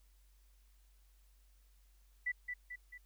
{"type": "tone with echo", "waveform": "sine", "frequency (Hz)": 1975.5, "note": "B6", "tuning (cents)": 0, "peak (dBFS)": -33, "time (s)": [2.26, 2.32], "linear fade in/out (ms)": 10, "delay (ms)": 220, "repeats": 3, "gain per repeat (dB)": -5, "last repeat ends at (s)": 2.98, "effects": ["added 48 Hz sine -63 dBFS peak until 3.05 s", "white hiss -75 dBFS RMS until 3.05 s"]}